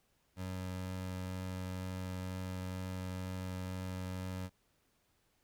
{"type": "tone with vibrato", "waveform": "25% pulse", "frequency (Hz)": 92.5, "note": "F#2", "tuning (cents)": 0, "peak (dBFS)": -35, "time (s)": [0.36, 4.5], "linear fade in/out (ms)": 50, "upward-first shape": "triangle", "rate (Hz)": 2.1, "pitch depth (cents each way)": 10, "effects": ["pink hiss -75 dBFS RMS until 5.43 s"]}